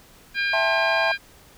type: harmonic tone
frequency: 803 Hz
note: G5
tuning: 41 cents sharp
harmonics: 2 / 3 / 4 / 5 / 6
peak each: -23 / -26 / -34 / -34 / -36 dBFS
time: 0.34-1.18 s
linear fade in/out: 50 ms
type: chord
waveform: triangle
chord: A minor seventh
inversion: second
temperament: just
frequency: 660 / 792 / 880 / 1056 Hz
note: E5 / G5 / A5 / C6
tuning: +2 / +18 / 0 / +16 cents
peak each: -22 / -28 / -26 / -28 dBFS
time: 0.53-1.12 s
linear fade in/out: 5 ms
effects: pink hiss -51 dBFS RMS until 1.57 s